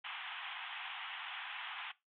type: band-pass noise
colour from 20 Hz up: white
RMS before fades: -45 dBFS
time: 0.04-1.92 s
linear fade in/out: 10 ms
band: 740 to 3400 Hz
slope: 96 dB/octave
effects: noise-tail reverb RT60 0.2 s tail -18 dB re dry